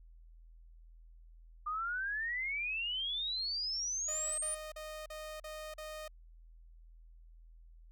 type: exponential sweep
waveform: sine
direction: up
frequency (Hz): 1200 to 9500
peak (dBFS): -34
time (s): 1.66-4.55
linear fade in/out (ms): 10
type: tone bursts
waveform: sawtooth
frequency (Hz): 618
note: D#5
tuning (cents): -12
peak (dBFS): -39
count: 6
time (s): 4.08-6.08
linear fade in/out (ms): 5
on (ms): 300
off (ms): 40
effects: added 41 Hz sine -54 dBFS peak until 7.91 s